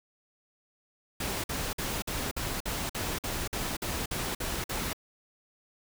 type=noise bursts; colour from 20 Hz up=pink; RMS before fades=-33 dBFS; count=13; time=1.2-4.932 s; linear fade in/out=5 ms; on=240 ms; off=51 ms; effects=none